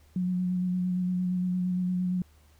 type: tone with vibrato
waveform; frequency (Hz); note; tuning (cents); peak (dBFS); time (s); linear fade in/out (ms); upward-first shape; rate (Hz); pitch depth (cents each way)
sine; 181.4; F#3; -34; -25; 0.16-2.22; 2; square; 8.7; 15
effects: added 75 Hz sine -57 dBFS peak until 2.59 s + pink hiss -64 dBFS RMS until 2.59 s